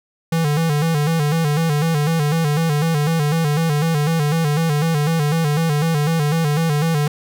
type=tone with vibrato; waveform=square; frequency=155.56 Hz; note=D#3; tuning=in tune; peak=-16 dBFS; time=0.32-7.08 s; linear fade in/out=5 ms; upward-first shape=square; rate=4 Hz; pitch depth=98 cents each way; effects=none